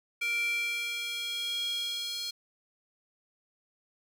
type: tone with high-pass filter sweep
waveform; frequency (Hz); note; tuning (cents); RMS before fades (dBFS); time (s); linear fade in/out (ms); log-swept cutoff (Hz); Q
square; 469.5; A#4; +12; -33; 0.21-2.31; 10; 2200 to 3900; 6.2
effects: none